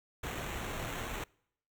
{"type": "noise with sample-and-hold", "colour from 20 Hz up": "pink", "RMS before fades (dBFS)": -39, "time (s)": [0.23, 1.24], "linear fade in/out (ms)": 5, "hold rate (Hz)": 4900, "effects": ["noise-tail reverb RT60 0.7 s tail -26 dB re dry"]}